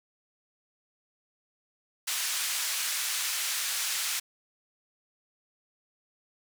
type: band-pass noise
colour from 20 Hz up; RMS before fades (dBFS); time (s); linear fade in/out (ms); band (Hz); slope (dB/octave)
white; -31; 2.07-4.2; 10; 1400 to 10000; 12
effects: none